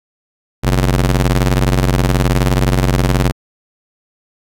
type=ring-modulated tone; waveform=sawtooth; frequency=92 Hz; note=F#2; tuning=9 cents flat; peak=-4 dBFS; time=0.63-3.32 s; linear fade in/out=20 ms; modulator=36.5 Hz; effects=AAC 64 kbps